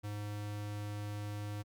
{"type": "tone", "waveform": "square", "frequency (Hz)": 103.83, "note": "G#2", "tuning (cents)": 0, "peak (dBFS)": -39, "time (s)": [0.03, 1.63], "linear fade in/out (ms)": 20, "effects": ["Opus 48 kbps"]}